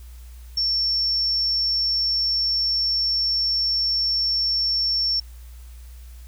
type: tone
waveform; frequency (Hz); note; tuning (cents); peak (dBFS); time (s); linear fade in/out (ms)
sine; 5440; F8; -46; -19; 0.57-5.2; 5
effects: added 60 Hz sine -38 dBFS peak until 6.27 s + white hiss -54 dBFS RMS until 6.27 s

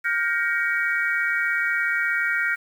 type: chord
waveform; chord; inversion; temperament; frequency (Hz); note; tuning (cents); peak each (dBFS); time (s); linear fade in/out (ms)
sine; G half-diminished seventh; third; just; 1411.2 / 1568 / 1881.6 / 2258; F6 / G6 / Bb6 / Db7; +18 / 0 / +16 / +31; -25 / -27 / -25 / -28; 0.04-2.56; 20
effects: 8-bit

